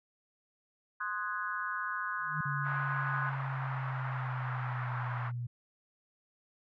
sine chord, Ab dominant seventh, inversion first, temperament equal, 1046.5 / 1244.5 / 1480 / 1661.2 Hz, C6 / Eb6 / Gb6 / Ab6, 0 / 0 / 0 / 0 cents, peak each -39 / -39 / -37 / -41 dBFS, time 1-3.3 s, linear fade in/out 10 ms
sine tone with exponential growth, 152.2 Hz, D#3, 38 cents flat, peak -30 dBFS, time 2.18-2.41 s, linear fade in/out 5 ms, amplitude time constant 48 ms
sine exponential sweep, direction down, 142.2 to 120.2 Hz, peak -34 dBFS, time 2.45-5.47 s, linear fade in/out 10 ms
white band-pass noise, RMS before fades -41 dBFS, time 2.63-5.32 s, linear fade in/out 50 ms, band 800 to 1500 Hz, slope 24 dB/octave
effects none

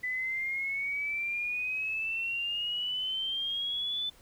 sine exponential sweep, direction up, 1993 to 3520 Hz, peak -30 dBFS, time 0.03-4.1 s, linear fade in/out 10 ms, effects pink hiss -59 dBFS RMS until 4.21 s

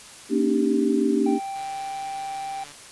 sine chord, Eb dominant seventh, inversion second, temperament equal with one note detuned, 233.1 / 277.2 / 303.1 / 392 Hz, Bb3 / Db4 / Eb4 / G4, 0 / 0 / -45 / 0 cents, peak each -24 dBFS, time 0.29-1.4 s, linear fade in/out 50 ms
triangle tone, 784 Hz, G5, in tune, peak -27 dBFS, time 1.26-2.64 s, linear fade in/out 5 ms
click train, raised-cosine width 0.2 ms, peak -27 dBFS, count 169, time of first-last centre 1.56-2.719 s, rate 145 Hz
effects white hiss -44 dBFS RMS until 2.91 s + resampled to 24000 Hz

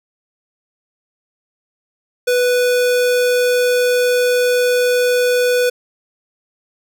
square tone, 493.9 Hz, B4, in tune, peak -13 dBFS, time 2.27-5.7 s, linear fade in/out 10 ms, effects none

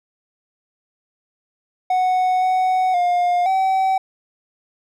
triangle tone with pitch steps, 739 / 744 / 709 / 764 Hz, F#5 / F#5 / F5 / G5, -2 / +9 / +26 / -45 cents, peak -13 dBFS, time 1.9-3.98 s, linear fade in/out 5 ms, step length 520 ms, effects none

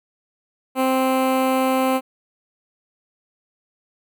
15% pulse tone with notch filter, 261.6 Hz, C4, in tune, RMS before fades -19 dBFS, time 0.75-2.01 s, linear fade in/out 50 ms, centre 5400 Hz, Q 0.64, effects none

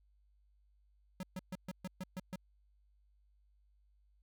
square tone bursts, 185.2 Hz, F#3, 2 cents sharp, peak -40 dBFS, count 8, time 1.2-2.358 s, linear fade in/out 2 ms, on 31 ms, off 130 ms, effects added 50 Hz sine -67 dBFS peak until 4.22 s

